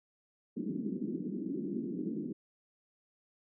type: band-pass noise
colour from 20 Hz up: pink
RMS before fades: -37 dBFS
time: 0.56-2.33 s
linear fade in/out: 10 ms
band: 180 to 360 Hz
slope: 48 dB/octave
effects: none